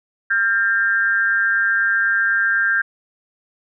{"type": "tone with amplitude modulation", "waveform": "sine", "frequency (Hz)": 1596, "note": "G6", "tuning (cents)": 31, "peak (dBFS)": -11, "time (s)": [0.3, 2.82], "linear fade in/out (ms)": 10, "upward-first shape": "sine", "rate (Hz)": 208, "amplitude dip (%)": 80, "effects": []}